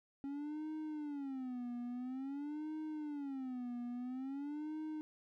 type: tone with vibrato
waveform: triangle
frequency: 274 Hz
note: C#4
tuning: 20 cents flat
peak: -38 dBFS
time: 0.24-5.01 s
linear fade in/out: 0 ms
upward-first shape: sine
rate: 0.49 Hz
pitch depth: 220 cents each way
effects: none